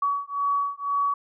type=beating tone pair; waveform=sine; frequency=1131 / 1133 Hz; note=C#6 / C#6; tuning=+34 / +37 cents; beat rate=2 Hz; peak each=-26 dBFS; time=0.02-1.14 s; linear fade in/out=5 ms; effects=none